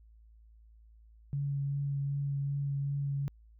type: tone with vibrato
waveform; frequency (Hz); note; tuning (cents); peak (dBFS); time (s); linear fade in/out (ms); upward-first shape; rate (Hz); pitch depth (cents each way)
sine; 140.6; C#3; +25; -30; 1.33-3.28; 0; triangle; 2.6; 14
effects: added 55 Hz sine -55 dBFS peak until 3.59 s